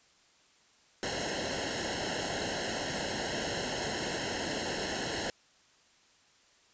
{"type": "noise with comb filter", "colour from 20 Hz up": "pink", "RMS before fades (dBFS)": -34, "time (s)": [1.03, 5.3], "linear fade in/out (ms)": 0, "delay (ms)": 0.84, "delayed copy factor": -0.95, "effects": ["white hiss -64 dBFS RMS until 6.73 s", "resampled to 16000 Hz"]}